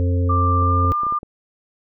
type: harmonic tone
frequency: 88.5 Hz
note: F2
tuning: 23 cents sharp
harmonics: 1 / 3 / 5 / 6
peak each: -16 / -26 / -30 / -32 dBFS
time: 0-0.92 s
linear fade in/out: 0 ms
type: tone with pitch glide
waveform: sine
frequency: 1182 to 1198.5 Hz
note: D6 to D6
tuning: +11 to +35 cents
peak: -18 dBFS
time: 0.29-1.19 s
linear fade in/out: 10 ms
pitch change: +24 cents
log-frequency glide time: 0.62-0.73 s
type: clicks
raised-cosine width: 2 ms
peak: -22 dBFS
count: 7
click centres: 0.624 / 0.848 / 0.922 / 1.034 / 1.067 / 1.124 / 1.231 s
effects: none